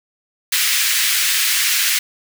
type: high-pass noise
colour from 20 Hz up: pink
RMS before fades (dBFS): -17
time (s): 0.52-1.99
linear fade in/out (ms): 5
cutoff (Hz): 1800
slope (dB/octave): 24
effects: none